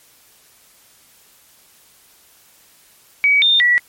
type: tone with pitch steps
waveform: sine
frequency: 2270 / 3624 / 1943 Hz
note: C#7 / A#7 / B6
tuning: +41 / -50 / -29 cents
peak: -10 dBFS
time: 3.24-3.78 s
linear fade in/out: 0 ms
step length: 180 ms
effects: white hiss -51 dBFS RMS until 3.88 s + MP3 64 kbps